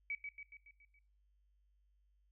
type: tone with echo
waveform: sine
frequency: 2278 Hz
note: C#7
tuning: 47 cents sharp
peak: -37 dBFS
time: 0.1-0.15 s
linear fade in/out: 2 ms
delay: 140 ms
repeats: 6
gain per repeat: -5 dB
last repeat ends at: 0.99 s
effects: noise-tail reverb RT60 0.4 s tail -18 dB re dry + added 50 Hz sine -70 dBFS peak until 2.31 s